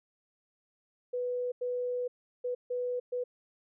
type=tone bursts at uneven times; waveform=sine; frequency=493.9 Hz; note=B4; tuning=in tune; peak=-30 dBFS; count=5; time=1.13-1.52 / 1.61-2.08 / 2.44-2.55 / 2.7-3 / 3.12-3.24 s; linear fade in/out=10 ms; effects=none